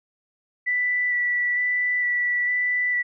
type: tone with vibrato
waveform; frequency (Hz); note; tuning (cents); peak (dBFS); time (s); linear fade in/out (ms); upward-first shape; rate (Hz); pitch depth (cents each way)
sine; 1969; B6; -6; -20; 0.66-3.03; 20; square; 1.1; 10
effects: none